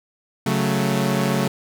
sawtooth chord, F# minor, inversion second, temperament equal, 138.59 / 185 / 220 Hz, C#3 / F#3 / A3, 0 / 0 / 0 cents, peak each -19 dBFS, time 0.46-1.48 s, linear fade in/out 5 ms, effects none

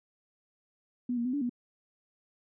sine tone with pitch steps, 245.8 / 236.2 / 252.2 / 287.5 / 242.9 Hz, B3 / A#3 / B3 / D4 / B3, -8 / +23 / +36 / -37 / -29 cents, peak -28 dBFS, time 1.09-1.495 s, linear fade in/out 5 ms, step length 81 ms, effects none

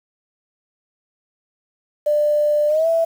sine tone with pitch glide, 595 to 660.2 Hz, D5 to E5, +22 to +2 cents, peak -14 dBFS, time 2.06-3.05 s, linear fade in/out 10 ms, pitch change +180 cents, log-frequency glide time 2.68-2.87 s, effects 7-bit

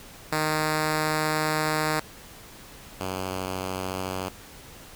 5% pulse tone pair in turn, 154.8 / 93.62 Hz, D#3 / F#2, -9 / +21 cents, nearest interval major sixth, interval 870 cents, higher first, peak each -12 / -18 dBFS, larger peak first, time 0.32-2 / 3-4.29 s, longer first, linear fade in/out 5 ms, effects pink hiss -46 dBFS RMS until 4.95 s

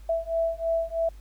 sine beating tone pair, 659.3 / 662.4 Hz, E5 / E5, 0 / +8 cents, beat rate 3.1 Hz, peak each -27 dBFS, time 0.09-1.09 s, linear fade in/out 5 ms, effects added 50 Hz sine -42 dBFS peak until 1.2 s + pink hiss -60 dBFS RMS until 1.2 s

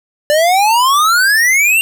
square exponential sweep, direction up, 583 to 2800 Hz, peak -9 dBFS, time 0.3-1.81 s, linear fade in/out 0 ms, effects none

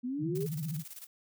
sine exponential sweep, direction up, 238.1 to 430 Hz, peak -32 dBFS, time 0.03-0.47 s, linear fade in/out 20 ms
sine tone with vibrato, 155.56 Hz, D#3, in tune, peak -33 dBFS, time 0.18-0.84 s, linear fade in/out 50 ms, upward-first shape triangle, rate 15 Hz, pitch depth 200 cents each way
blue noise with tremolo, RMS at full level -45 dBFS, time 0.35-1.07 s, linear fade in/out 5 ms, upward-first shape square, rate 18 Hz, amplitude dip 70%
effects none

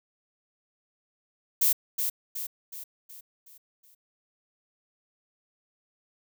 violet noise with echo, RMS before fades -22 dBFS, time 1.61-1.73 s, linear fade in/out 10 ms, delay 370 ms, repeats 6, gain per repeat -6 dB, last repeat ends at 3.95 s, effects none

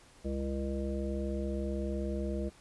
harmonic tone with a mistuned harmonic, 68 Hz, C#2, 33 cents flat, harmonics 1 / 3 / 5 / 7 / 9, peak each -35 / -37 / -39 / -42 / -42 dBFS, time 0.24-2.5 s, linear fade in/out 20 ms, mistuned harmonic 9, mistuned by -19 cents, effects pink hiss -59 dBFS RMS until 2.6 s + resampled to 24000 Hz

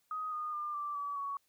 sine tone with pitch steps, 1254 / 1226.1 / 1198.8 / 1172.1 / 1145.9 / 1120.4 Hz, D#6 / D#6 / D6 / D6 / D6 / C#6, +13 / -26 / +35 / -4 / -43 / +18 cents, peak -35 dBFS, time 0.11-1.37 s, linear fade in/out 2 ms, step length 210 ms, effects white hiss -75 dBFS RMS until 1.48 s

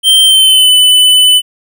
square tone with pitch glide, 3136 to 3003 Hz, G7 to F#7, 0 to +25 cents, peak -4 dBFS, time 0.03-1.42 s, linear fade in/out 50 ms, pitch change -75 cents, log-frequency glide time 0.24-0.71 s, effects none

